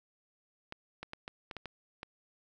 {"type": "clicks", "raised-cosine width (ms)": 0.3, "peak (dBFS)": -25, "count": 8, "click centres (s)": [0.724, 1.03, 1.134, 1.279, 1.512, 1.567, 1.657, 2.031], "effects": []}